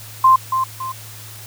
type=tone with echo; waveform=sine; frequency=1046.5 Hz; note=C6; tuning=in tune; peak=-7 dBFS; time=0.24-0.36 s; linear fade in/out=5 ms; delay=280 ms; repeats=2; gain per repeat=-8 dB; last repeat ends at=0.92 s; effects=added 108 Hz sine -38 dBFS peak until 1.46 s + white hiss -38 dBFS RMS until 1.46 s